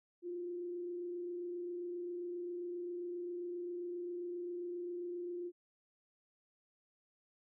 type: tone with frequency modulation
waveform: sine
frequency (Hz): 351.3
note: F4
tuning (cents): +10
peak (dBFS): -39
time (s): 0.22-5.52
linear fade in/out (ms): 50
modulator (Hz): 27.5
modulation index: 0.25
effects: none